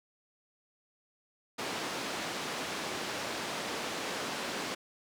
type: band-pass noise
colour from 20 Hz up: pink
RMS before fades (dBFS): -37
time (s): 1.58-4.75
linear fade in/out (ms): 10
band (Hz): 270 to 6100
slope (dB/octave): 12
effects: none